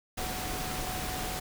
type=tone in noise; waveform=sine; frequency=740 Hz; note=F#5; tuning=in tune; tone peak=-40 dBFS; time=0.17-1.4 s; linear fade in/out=10 ms; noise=pink; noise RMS=-35 dBFS; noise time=0.17-1.4 s; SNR=-8 dB; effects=none